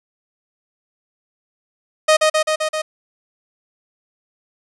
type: tone with echo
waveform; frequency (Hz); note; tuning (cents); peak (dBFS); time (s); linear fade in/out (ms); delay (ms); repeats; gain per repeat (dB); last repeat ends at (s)
sawtooth; 622.3; D#5; 0; -6; 2.08-2.17; 10; 130; 5; -2; 2.82
effects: resampled to 24000 Hz + 8-bit